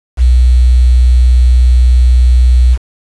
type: tone with quantisation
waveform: sine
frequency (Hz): 61.74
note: B1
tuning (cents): 0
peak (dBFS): -3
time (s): 0.17-2.78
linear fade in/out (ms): 50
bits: 5
effects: resampled to 24000 Hz